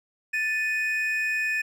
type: tone pair together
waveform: triangle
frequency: 1760 / 2491 Hz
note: A6 / D#7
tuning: 0 / +1 cents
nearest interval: tritone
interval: 601 cents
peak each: -25 dBFS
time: 0.33-1.62 s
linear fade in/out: 10 ms
effects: none